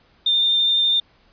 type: tone with vibrato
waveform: sine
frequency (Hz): 3610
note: A7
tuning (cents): +44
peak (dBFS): -15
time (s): 0.26-1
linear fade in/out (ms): 5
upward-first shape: triangle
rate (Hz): 12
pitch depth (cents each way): 13
effects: pink hiss -57 dBFS RMS until 1.32 s + resampled to 11025 Hz